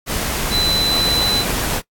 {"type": "tone in noise", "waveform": "sine", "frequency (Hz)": 4010, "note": "B7", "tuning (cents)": 26, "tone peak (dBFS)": -16, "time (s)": [0.5, 1.45], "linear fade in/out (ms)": 50, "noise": "pink", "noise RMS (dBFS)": -21, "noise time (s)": [0.06, 1.82], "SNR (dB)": 2, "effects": ["noise-tail reverb RT60 0.1 s tail -23 dB re dry", "AAC 64 kbps"]}